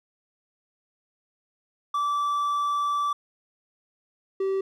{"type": "tone pair in turn", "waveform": "triangle", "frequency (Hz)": [1161, 386.2], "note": ["D6", "G4"], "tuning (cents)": [-20, -26], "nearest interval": "octave + perfect fifth", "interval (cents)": 1906, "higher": "first", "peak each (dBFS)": -21, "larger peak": "neither", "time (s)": [[1.94, 3.13], [4.4, 4.61]], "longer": "first", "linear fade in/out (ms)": 5, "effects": []}